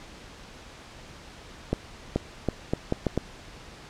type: accelerating click train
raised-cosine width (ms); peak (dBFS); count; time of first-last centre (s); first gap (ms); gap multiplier
2; -10; 7; 1.73-3.176; 430; 0.76
effects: pink hiss -46 dBFS RMS until 3.89 s + low-pass 6000 Hz 12 dB/octave